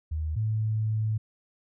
sine tone pair in turn, 78 / 109.01 Hz, D#2 / A2, +5 / -16 cents, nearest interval tritone, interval 579 cents, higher second, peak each -27 / -24 dBFS, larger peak second, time 0.11-0.36 / 0.36-1.18 s, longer second, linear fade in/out 10 ms, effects none

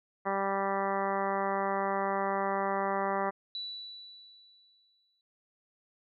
harmonic tone, 196 Hz, G3, in tune, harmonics 1 / 2 / 3 / 4 / 5 / 6 / 7 / 8 / 9 / 10, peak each -39 / -36 / -35 / -34 / -36 / -36 / -43 / -46 / -44 / -43 dBFS, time 0.25-3.31 s, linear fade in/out 20 ms
sine tone with exponential decay, 3951 Hz, B7, in tune, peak -34 dBFS, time 3.55-5.21 s, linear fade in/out 1 ms, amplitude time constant 360 ms
effects none

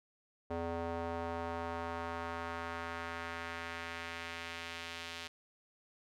square tone with band-pass filter sweep, 84 Hz, E2, 33 cents sharp, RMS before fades -41 dBFS, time 0.5-5.28 s, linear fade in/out 10 ms, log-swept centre 590 to 3300 Hz, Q 1.2, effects none

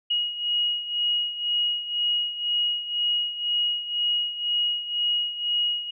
sine beating tone pair, 2891 / 2893 Hz, F#7 / F#7, -41 / -40 cents, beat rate 2 Hz, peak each -24 / -29 dBFS, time 0.1-5.91 s, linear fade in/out 10 ms, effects none

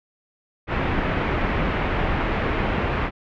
pink low-pass noise, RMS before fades -23 dBFS, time 0.67-3.11 s, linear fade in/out 50 ms, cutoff 2500 Hz, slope 24 dB/octave, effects none

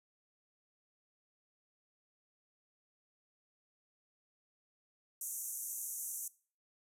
white band-pass noise, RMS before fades -42 dBFS, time 5.21-6.28 s, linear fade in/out 2 ms, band 6000 to 14000 Hz, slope 96 dB/octave, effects noise-tail reverb RT60 0.4 s tail -20 dB re dry

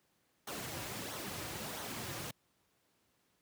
pink noise with flanger, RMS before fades -42 dBFS, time 0.47-2.31 s, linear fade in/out 5 ms, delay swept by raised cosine 0.4 to 4.7 ms, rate 1.5 Hz, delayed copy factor -0.5, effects pink hiss -75 dBFS RMS until 3.41 s + high-pass 100 Hz 12 dB/octave

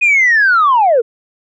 sine linear sweep, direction down, 2497 to 430 Hz, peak -6 dBFS, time 0.01-1.02 s, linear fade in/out 20 ms, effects tanh soft clip ceiling -4 dBFS

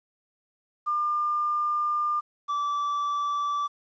sine / triangle tone pair in turn, 1200 / 1160.5 Hz, D6 / D6, +37 / -21 cents, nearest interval minor second, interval 58 cents, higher first, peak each -23 dBFS, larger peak neither, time 0.86-2.21 / 2.48-3.68 s, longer first, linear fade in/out 20 ms, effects resampled to 16000 Hz + 10-bit

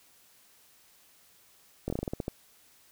slowing click train, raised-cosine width 2 ms, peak -18 dBFS, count 10, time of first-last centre 1.88-2.281 s, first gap 21 ms, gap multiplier 1.18, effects white hiss -61 dBFS RMS until 2.91 s

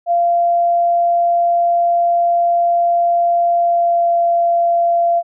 sine tone with pitch glide, 690 to 686 Hz, F5 to F5, -21 to -31 cents, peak -11 dBFS, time 0.06-5.23 s, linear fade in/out 50 ms, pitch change -10 cents, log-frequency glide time 3.58-4.13 s, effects none

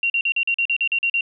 sine tone bursts, 2755 Hz, F7, 24 cents flat, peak -17 dBFS, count 11, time 0.03-1.209 s, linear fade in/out 2 ms, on 69 ms, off 42 ms, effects none

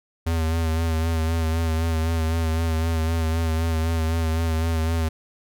square tone with vibrato, 81.4 Hz, E2, 21 cents flat, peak -21 dBFS, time 0.26-5.09 s, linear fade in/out 10 ms, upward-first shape sine, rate 3.9 Hz, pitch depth 36 cents each way, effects none

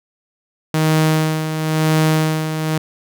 sawtooth tone with tremolo, 157 Hz, D#3, 16 cents sharp, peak -8 dBFS, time 0.74-2.78 s, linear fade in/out 2 ms, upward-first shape sine, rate 0.98 Hz, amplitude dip 60%, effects none

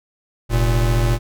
square tone pair together, 43.65 / 116.54 Hz, F1 / A#2, 0 / 0 cents, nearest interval octave + perfect fourth, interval 1700 cents, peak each -18 dBFS, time 0.49-1.19 s, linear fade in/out 50 ms, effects none

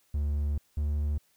triangle tone pair in turn, 73 / 73.89 Hz, D2 / D2, -10 / +11 cents, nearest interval unison, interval 21 cents, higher second, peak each -24 dBFS, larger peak neither, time 0.14-0.58 / 0.77-1.18 s, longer first, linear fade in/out 5 ms, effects white hiss -68 dBFS RMS until 1.36 s

